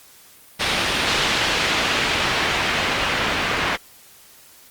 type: noise with low-pass filter sweep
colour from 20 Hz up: white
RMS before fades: -21 dBFS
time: 0.59-3.77 s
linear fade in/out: 20 ms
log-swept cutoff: 3800 to 2200 Hz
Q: 1
effects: white hiss -48 dBFS RMS until 4.7 s + Opus 48 kbps